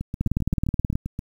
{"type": "two click trains", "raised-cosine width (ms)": 5, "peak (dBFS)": [-16, -10], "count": [10, 15], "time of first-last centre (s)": [[0.01, 1.191], [0.21, 0.955]], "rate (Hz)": [7.62, 18.8], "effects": ["8-bit"]}